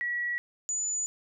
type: tone pair in turn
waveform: sine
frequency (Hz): 1929 / 6974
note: B6 / A8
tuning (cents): -41 / -16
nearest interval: octave + minor seventh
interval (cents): 2225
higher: second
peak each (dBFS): -28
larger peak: neither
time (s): 0.01-0.38 / 0.69-1.06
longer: neither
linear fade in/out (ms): 0
effects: none